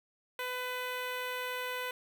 10% pulse tone with notch filter, 501 Hz, B4, 25 cents sharp, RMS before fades -37 dBFS, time 0.39-1.91 s, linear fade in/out 2 ms, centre 7000 Hz, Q 1.7, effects none

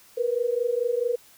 sine tone pair together, 469.3 / 493.9 Hz, A#4 / B4, +12 / 0 cents, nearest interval minor second, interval 88 cents, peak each -25 dBFS, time 0.17-1.16 s, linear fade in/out 10 ms, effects white hiss -54 dBFS RMS until 1.37 s

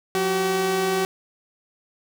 sawtooth tone pair together, 180 / 381.1 Hz, F#3 / G4, -47 / -49 cents, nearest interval octave + minor second, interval 1298 cents, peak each -25 / -17 dBFS, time 0.15-1.05 s, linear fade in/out 0 ms, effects none

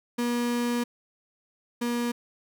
35% pulse tone pair in turn, 240 / 239 Hz, B3 / A#3, -49 / +43 cents, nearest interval unison, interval 8 cents, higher first, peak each -23 / -24 dBFS, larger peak first, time 0.18-0.84 / 1.81-2.12 s, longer first, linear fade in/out 10 ms, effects none

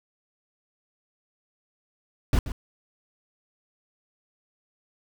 brown noise with echo, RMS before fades -19 dBFS, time 2.33-2.39 s, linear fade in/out 2 ms, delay 130 ms, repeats 1, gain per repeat -12 dB, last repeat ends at 2.52 s, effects none

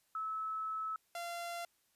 sine / sawtooth tone pair in turn, 1300 / 688.7 Hz, E6 / F5, -24 / -24 cents, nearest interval major seventh, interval 1100 cents, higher first, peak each -36 / -36 dBFS, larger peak neither, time 0.15-0.96 / 1.15-1.65 s, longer first, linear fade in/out 2 ms, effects white hiss -75 dBFS RMS until 1.95 s + resampled to 32000 Hz

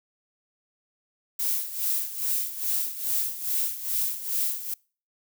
violet noise with tremolo, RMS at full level -25 dBFS, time 1.39-4.74 s, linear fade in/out 5 ms, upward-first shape sine, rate 2.4 Hz, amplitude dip 75%, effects noise-tail reverb RT60 0.4 s tail -26 dB re dry

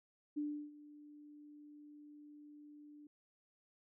sine tone with ADSR envelope, 295.7 Hz, D4, 12 cents sharp, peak -35 dBFS, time 0.36-3.07 s, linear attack 18 ms, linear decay 330 ms, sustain -19 dB, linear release 3 ms, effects none

